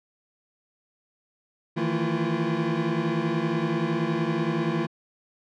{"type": "tone cluster", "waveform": "square", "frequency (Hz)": [156, 166.6, 224.6, 332.6, 348], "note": ["D#3", "E3", "A3", "E4", "F4"], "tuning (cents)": [5, 19, 36, 16, -6], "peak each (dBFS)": -31, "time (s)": [1.76, 4.87], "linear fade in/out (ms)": 20, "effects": ["low-pass 3000 Hz 12 dB/octave"]}